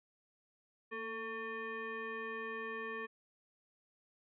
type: tone with frequency modulation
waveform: sine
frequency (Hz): 1120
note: C#6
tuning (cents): +18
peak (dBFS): -39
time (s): 0.91-3.07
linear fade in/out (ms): 20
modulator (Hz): 675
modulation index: 1.6
effects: none